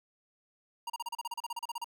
square tone bursts, 940 Hz, A#5, 14 cents sharp, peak -35 dBFS, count 16, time 0.87-1.844 s, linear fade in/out 5 ms, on 29 ms, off 34 ms, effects none

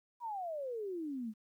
sine exponential sweep, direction down, 987.8 to 207.7 Hz, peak -37 dBFS, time 0.2-1.34 s, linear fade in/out 50 ms, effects 12-bit

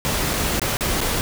pink noise with dropouts, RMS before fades -22 dBFS, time 0.05-1.21 s, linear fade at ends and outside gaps 0 ms, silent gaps 0.334-0.338 / 0.596-0.617 / 0.769-0.808 / 1.006-1.013 s, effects none

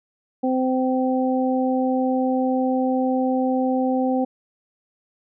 harmonic tone, 258.1 Hz, C4, 23 cents flat, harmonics 1 / 2 / 3, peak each -20 / -24 / -26 dBFS, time 0.43-4.25 s, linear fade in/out 10 ms, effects none

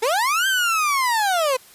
30% pulse linear two-way sweep, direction up then down, 413.9 to 1587 to 494.6 Hz, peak -15 dBFS, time 0.02-1.57 s, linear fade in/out 10 ms, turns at 0.47 s, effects white hiss -48 dBFS RMS until 1.74 s + resampled to 32000 Hz

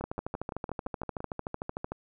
two click trains, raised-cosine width 1 ms, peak -19 / -23 dBFS, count 26 / 8, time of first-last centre 0.04-1.92 / 0.01-1.205 s, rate 13.3 / 5.86 Hz, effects none

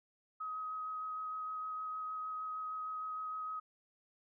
sine tone with vibrato, 1265 Hz, D#6, 28 cents sharp, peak -38 dBFS, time 0.4-3.6 s, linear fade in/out 10 ms, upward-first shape sine, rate 6.5 Hz, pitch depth 10 cents each way, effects none

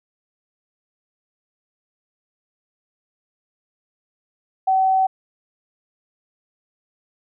sine tone, 761 Hz, F#5, 48 cents sharp, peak -14 dBFS, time 4.67-5.07 s, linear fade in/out 10 ms, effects none

